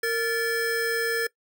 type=tone pair together; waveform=square; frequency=460.9 / 1740.1 Hz; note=A#4 / A6; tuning=-20 / -20 cents; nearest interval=octave + major seventh; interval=2300 cents; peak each=-27 dBFS; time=0.03-1.27 s; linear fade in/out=5 ms; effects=noise-tail reverb RT60 0.1 s tail -21 dB re dry